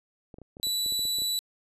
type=clicks; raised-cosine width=2 ms; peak=-32 dBFS; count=12; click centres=0.342 / 0.385 / 0.417 / 0.569 / 0.599 / 0.67 / 0.862 / 0.923 / 0.993 / 1.053 / 1.186 / 1.22 s
type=tone; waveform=sawtooth; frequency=3951 Hz; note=B7; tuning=in tune; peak=-23 dBFS; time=0.63-1.39 s; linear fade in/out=0 ms
effects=resampled to 32000 Hz